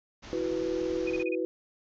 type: low-pass noise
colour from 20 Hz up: pink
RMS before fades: -45 dBFS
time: 0.22-1.24 s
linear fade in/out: 20 ms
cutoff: 6600 Hz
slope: 96 dB/octave
type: chord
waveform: sine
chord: E suspended second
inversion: none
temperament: just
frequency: 329.6 / 370.8 / 494.4 Hz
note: E4 / F#4 / B4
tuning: 0 / +4 / +2 cents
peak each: -32 dBFS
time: 0.33-1.45 s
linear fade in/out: 0 ms
type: tone bursts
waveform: sine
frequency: 2481 Hz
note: D#7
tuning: 6 cents flat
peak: -34 dBFS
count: 5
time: 1.07-1.351 s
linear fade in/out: 5 ms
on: 33 ms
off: 29 ms
effects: none